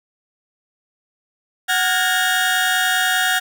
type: tone cluster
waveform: 30% pulse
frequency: 745 / 1420 / 1647 / 1840 Hz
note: F#5 / F6 / G#6 / A#6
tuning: +12 / +28 / -15 / -23 cents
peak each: -19 dBFS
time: 1.68-3.4 s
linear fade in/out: 20 ms
effects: none